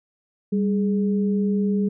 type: tone pair together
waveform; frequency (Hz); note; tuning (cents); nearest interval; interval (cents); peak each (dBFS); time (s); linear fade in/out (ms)
sine; 197.65 / 418.8; G3 / G#4; +15 / +15; octave + minor second; 1300; -19 / -27; 0.52-1.89; 10
effects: none